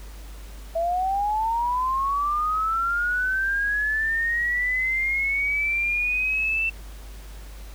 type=linear sweep; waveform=sine; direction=up; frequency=654 to 2677 Hz; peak=-21 dBFS; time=0.75-6.7 s; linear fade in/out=10 ms; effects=added 50 Hz sine -37 dBFS peak until 7.74 s + pink hiss -48 dBFS RMS until 7.74 s